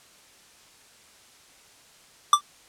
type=tone with exponential decay; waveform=square; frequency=1174.7 Hz; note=D6; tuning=in tune; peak=-9 dBFS; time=2.33-2.41 s; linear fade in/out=2 ms; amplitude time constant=17 ms; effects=white hiss -54 dBFS RMS until 2.68 s + low-pass 9000 Hz 12 dB/octave